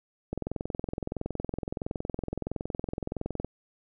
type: click train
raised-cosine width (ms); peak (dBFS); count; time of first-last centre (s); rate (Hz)
2; -18; 68; 0.33-3.446; 21.5
effects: none